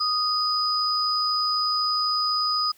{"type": "tone pair together", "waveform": "sine", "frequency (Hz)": [1244.5, 4978], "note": ["D#6", "D#8"], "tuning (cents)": [0, 0], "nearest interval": "2 octaves", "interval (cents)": 2400, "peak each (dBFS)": [-25, -23], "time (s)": [0, 2.72], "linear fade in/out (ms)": 10, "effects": ["white hiss -57 dBFS RMS until 2.77 s"]}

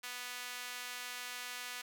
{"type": "tone with high-pass filter", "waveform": "sawtooth", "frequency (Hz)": 246.9, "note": "B3", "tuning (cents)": 0, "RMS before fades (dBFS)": -44, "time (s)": [0.03, 1.82], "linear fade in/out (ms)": 10, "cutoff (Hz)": 1800, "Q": 0.87, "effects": []}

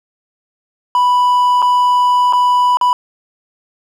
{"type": "tone with dropouts", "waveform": "triangle", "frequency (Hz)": 987.8, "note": "B5", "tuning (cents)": 0, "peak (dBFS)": -7, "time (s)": [0.95, 2.93], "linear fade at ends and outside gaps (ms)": 1, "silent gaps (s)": [[1.62, 1.625], [2.326, 2.333], [2.771, 2.812]], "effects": []}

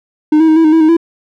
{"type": "tone with pitch steps", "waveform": "triangle", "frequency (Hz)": [305.3, 320.9, 313.9, 326.1, 309.4, 324.5, 312.5, 333.5], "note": ["D#4", "E4", "D#4", "E4", "D#4", "E4", "D#4", "E4"], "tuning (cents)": [-33, -46, 15, -19, -10, -27, 8, 20], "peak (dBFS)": -3, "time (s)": [0.32, 0.968], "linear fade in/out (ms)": 5, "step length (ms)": 81, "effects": []}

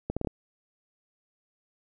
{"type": "accelerating click train", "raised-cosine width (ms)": 2, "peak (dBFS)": -16, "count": 5, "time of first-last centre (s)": [0.1, 0.272], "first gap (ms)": 66, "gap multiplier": 0.72, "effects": []}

